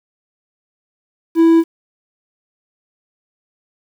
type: tone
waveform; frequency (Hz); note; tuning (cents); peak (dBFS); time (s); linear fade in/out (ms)
triangle; 329.6; E4; 0; -5; 1.35-1.64; 50
effects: 7-bit